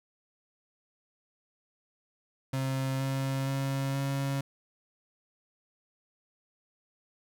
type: tone with pitch steps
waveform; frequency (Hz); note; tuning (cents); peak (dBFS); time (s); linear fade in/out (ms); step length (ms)
35% pulse; 133.3 / 134.77 / 136.26 / 137.76; C3 / C#3 / C#3 / C#3; +33 / -48 / -29 / -10; -27; 2.53-4.41; 5; 470
effects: none